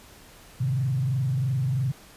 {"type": "tone with frequency modulation", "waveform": "sine", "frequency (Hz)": 130.81, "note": "C3", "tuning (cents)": 0, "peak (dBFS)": -22, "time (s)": [0.6, 1.92], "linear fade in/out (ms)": 10, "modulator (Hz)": 23, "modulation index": 0.72, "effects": ["pink hiss -50 dBFS RMS until 2.16 s", "resampled to 32000 Hz"]}